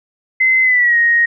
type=tone with pitch glide; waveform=sine; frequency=2055 to 1873.6 Hz; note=C7 to A#6; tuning=-32 to +8 cents; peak=-9 dBFS; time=0.4-1.26 s; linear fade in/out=10 ms; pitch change=-160 cents; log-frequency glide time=0.63-0.97 s; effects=none